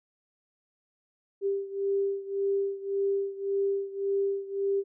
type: beating tone pair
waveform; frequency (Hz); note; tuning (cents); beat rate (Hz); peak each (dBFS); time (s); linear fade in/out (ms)
sine; 394.8 / 396.6; G4 / G4; +12 / +20; 1.8; -28 / -31; 1.41-4.84; 50
effects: none